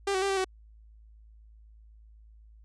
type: tone with pitch steps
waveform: sawtooth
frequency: 396.9 / 377 / 394.8 / 388.3 / 376.2 Hz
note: G4 / F#4 / G4 / G4 / F#4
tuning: +22 / +32 / +12 / -16 / +29 cents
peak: -22 dBFS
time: 0.07-0.445 s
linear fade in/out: 5 ms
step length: 75 ms
effects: added 54 Hz sine -51 dBFS peak until 2.64 s + resampled to 22050 Hz